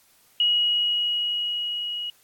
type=tone with level ramp; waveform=sine; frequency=2902 Hz; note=F#7; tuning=34 cents flat; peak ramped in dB=-17 to -28 dBFS; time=0.4-2.1 s; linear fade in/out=2 ms; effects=white hiss -59 dBFS RMS until 2.23 s + AAC 64 kbps